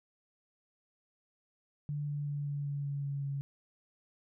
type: tone with pitch steps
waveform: sine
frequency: 146.5 / 145.49 / 144.48 / 143.49 / 142.49 / 141.51 / 140.53 / 139.56 Hz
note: D3 / D3 / D3 / D3 / C#3 / C#3 / C#3 / C#3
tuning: -4 / -16 / -28 / -40 / +48 / +36 / +24 / +12 cents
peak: -33 dBFS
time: 1.89-3.41 s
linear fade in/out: 0 ms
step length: 190 ms
effects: none